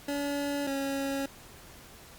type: tone pair in turn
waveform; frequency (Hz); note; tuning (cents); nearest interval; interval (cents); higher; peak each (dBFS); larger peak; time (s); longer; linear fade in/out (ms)
25% pulse; 285 / 274.9; C#4 / C#4; +48 / -14; minor second; 62; first; -26; neither; 0.08-0.67 / 0.67-1.26; neither; 5
effects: pink hiss -51 dBFS RMS until 2.18 s + Opus 48 kbps